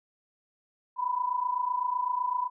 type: tone pair together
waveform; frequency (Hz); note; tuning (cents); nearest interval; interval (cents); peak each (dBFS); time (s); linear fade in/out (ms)
sine; 972 / 999.9; B5 / B5; -28 / +21; unison; 49; -31 / -28; 0.96-2.5; 50
effects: none